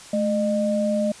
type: tone pair together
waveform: sine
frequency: 215.3 / 609 Hz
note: A3 / D#5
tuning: -37 / -37 cents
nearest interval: octave + tritone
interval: 1800 cents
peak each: -22 dBFS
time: 0.13-1.12 s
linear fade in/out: 5 ms
effects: white hiss -43 dBFS RMS until 1.2 s + resampled to 22050 Hz